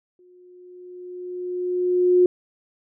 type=tone with exponential growth; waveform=sine; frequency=360.2 Hz; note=F#4; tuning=46 cents flat; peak=-11 dBFS; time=0.19-2.26 s; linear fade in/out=2 ms; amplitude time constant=450 ms; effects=none